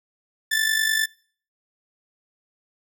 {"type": "tone with amplitude modulation", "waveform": "sawtooth", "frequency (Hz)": 1760, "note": "A6", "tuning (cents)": 0, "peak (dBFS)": -13, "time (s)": [0.51, 1.06], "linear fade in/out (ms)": 10, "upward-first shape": "sine", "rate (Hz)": 49.9, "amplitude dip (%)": 65, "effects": ["noise-tail reverb RT60 0.5 s tail -25 dB re dry"]}